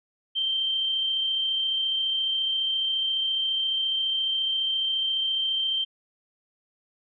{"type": "tone with amplitude modulation", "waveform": "sine", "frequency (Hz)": 3136, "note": "G7", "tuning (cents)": 0, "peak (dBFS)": -22, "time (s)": [0.35, 5.85], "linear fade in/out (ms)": 20, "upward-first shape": "sine", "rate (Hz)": 34.5, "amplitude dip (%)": 25, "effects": []}